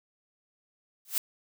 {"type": "noise with exponential growth", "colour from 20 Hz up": "blue", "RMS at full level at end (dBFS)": -23, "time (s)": [1.05, 1.18], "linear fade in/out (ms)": 1, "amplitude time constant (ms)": 28, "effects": []}